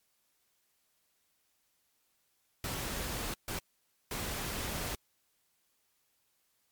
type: noise bursts at uneven times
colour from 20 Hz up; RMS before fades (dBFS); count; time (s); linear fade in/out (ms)
pink; -37; 3; 2.64-3.34 / 3.48-3.59 / 4.11-4.95; 2
effects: white hiss -75 dBFS RMS until 6.71 s + MP3 96 kbps